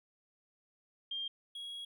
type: tone pair in turn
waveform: sine / triangle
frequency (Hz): 3200 / 3313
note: G7 / G#7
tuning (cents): +35 / -5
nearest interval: minor second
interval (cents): 60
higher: second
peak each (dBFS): -36 / -40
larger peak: first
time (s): 1.11-1.28 / 1.55-1.85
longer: second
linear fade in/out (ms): 5
effects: none